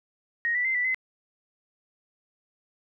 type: tone with pitch steps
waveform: sine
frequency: 1874 / 1969 / 2075 / 1971 / 2046 Hz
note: A#6 / B6 / C7 / B6 / C7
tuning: +9 / -6 / -15 / -4 / -39 cents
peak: -23 dBFS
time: 0.45-0.945 s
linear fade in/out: 0 ms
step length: 99 ms
effects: none